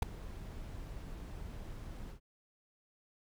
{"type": "noise with ADSR envelope", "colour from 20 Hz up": "brown", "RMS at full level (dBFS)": -23, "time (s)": [0.02, 2.2], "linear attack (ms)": 7, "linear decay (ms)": 6, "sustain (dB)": -22, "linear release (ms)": 100, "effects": []}